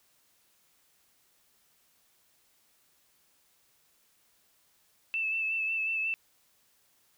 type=tone with vibrato; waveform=sine; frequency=2637 Hz; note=E7; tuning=in tune; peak=-28 dBFS; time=5.14-6.14 s; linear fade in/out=0 ms; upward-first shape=sine; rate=5.5 Hz; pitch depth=27 cents each way; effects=white hiss -68 dBFS RMS until 7.17 s